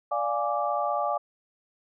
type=tone cluster; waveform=sine; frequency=585 / 700 / 830 / 1170 Hz; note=D5 / F5 / G#5 / D6; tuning=-7 / +4 / -1 / -7 cents; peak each=-30 dBFS; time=0.11-1.18 s; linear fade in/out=10 ms; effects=none